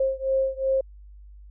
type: beating tone pair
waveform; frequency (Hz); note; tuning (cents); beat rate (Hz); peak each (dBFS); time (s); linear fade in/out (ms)
sine; 532 / 534.7; C5 / C5; +29 / +37; 2.7; -24 / -25; 0-0.81; 5
effects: added 50 Hz sine -43 dBFS peak until 1.5 s